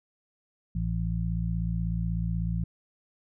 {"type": "harmonic tone", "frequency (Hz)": 56.3, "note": "A1", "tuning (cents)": 40, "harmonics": [1, 2, 3], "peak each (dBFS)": [-30, -32, -30], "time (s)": [0.75, 2.64], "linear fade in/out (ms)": 5, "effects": []}